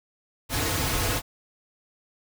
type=noise with comb filter; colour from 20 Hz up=pink; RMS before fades=-26 dBFS; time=0.49-1.22 s; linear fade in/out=50 ms; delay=5.1 ms; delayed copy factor=-0.8; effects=none